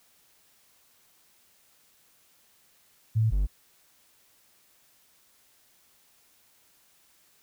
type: tone pair in turn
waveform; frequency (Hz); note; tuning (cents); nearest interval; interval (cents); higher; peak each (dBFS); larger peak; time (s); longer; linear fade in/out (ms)
sine / triangle; 110.7 / 49.15; A2 / G1; +11 / +5; octave + major second; 1406; first; -20; neither; 3.15-3.31 / 3.31-3.47; neither; 20
effects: white hiss -63 dBFS RMS until 7.42 s